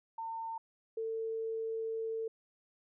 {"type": "tone pair in turn", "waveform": "sine", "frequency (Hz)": [905, 448.1], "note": ["A5", "A4"], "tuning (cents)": [48, 32], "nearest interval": "octave", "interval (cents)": 1216, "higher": "first", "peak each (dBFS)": [-37, -34], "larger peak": "second", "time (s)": [[0.18, 0.58], [0.97, 2.28]], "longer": "second", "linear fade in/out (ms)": 5, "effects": []}